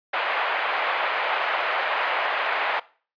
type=band-pass noise; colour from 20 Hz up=pink; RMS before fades=-25 dBFS; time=0.13-2.8 s; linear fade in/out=10 ms; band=630 to 2700 Hz; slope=24 dB/octave; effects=noise-tail reverb RT60 0.4 s tail -20 dB re dry + resampled to 11025 Hz